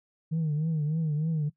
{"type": "tone with vibrato", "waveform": "sine", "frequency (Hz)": 155.56, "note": "D#3", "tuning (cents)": 0, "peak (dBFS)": -23, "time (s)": [0.31, 1.5], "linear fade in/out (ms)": 20, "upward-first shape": "triangle", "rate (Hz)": 3.3, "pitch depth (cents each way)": 110, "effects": ["noise-tail reverb RT60 0.1 s tail -20 dB re dry", "tanh soft clip ceiling -23 dBFS"]}